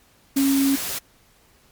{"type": "tone in noise", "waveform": "sine", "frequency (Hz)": 274.4, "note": "C#4", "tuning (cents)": -17, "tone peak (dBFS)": -16, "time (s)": [0.36, 0.76], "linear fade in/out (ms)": 10, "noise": "white", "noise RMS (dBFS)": -28, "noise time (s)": [0.36, 0.99], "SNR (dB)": 9, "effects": ["pink hiss -57 dBFS RMS until 1.71 s", "MP3 96 kbps"]}